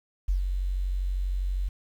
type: tone with ADSR envelope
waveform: sine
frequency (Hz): 46.25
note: F#1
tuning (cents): 0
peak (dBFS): -20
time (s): 0.28-1.69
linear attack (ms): 11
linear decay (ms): 120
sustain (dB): -5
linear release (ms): 10
effects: 9-bit